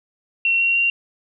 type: tone with pitch steps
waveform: sine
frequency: 2726 / 2743 / 2761 Hz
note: F7 / F7 / F7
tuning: -43 / -32 / -20 cents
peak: -15 dBFS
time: 0.45-0.9 s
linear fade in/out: 2 ms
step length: 150 ms
effects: none